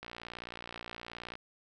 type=click train; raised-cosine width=0.3 ms; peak=-26 dBFS; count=79; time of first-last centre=0.03-1.354 s; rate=58.9 Hz; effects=none